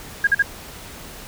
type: tone bursts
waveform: sine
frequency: 1630 Hz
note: G#6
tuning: 33 cents flat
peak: -12 dBFS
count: 3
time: 0.24-0.424 s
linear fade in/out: 5 ms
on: 32 ms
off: 44 ms
effects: pink hiss -38 dBFS RMS until 1.27 s